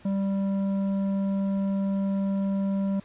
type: tone with tanh clipping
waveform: sine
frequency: 196 Hz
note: G3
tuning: in tune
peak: -25 dBFS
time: 0.05-3 s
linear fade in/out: 5 ms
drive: 9 dB
effects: pink hiss -54 dBFS RMS until 3.04 s + resampled to 8000 Hz